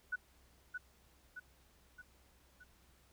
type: tone with echo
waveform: sine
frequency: 1480 Hz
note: F#6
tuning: in tune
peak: -34 dBFS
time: 0.12-0.16 s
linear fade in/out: 10 ms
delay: 620 ms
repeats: 4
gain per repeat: -5 dB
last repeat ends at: 2.64 s
effects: added 64 Hz sine -69 dBFS peak until 3.12 s + pink hiss -69 dBFS RMS until 3.12 s